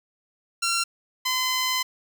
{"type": "tone pair in turn", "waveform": "10% pulse", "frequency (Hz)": [1369, 1023.7], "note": ["F6", "C6"], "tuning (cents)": [-35, -38], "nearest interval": "perfect fourth", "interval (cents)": 503, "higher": "first", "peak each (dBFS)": -14, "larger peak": "neither", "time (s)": [[0.62, 0.84], [1.25, 1.83]], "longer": "second", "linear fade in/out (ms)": 10, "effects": []}